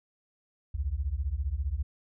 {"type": "beating tone pair", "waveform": "sine", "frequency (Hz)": [62.1, 77.1], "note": ["B1", "D#2"], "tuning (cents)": [10, -15], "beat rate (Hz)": 15, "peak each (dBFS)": -31, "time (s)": [0.74, 1.83], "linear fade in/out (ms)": 10, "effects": []}